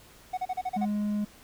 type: tone bursts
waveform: triangle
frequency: 740 Hz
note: F#5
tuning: in tune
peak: -25 dBFS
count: 7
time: 0.33-0.855 s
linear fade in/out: 10 ms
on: 45 ms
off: 35 ms
type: tone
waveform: triangle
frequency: 208.1 Hz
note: G#3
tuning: 4 cents sharp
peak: -24 dBFS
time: 0.76-1.25 s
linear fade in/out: 10 ms
effects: tanh soft clip ceiling -15 dBFS + pink hiss -54 dBFS RMS until 1.43 s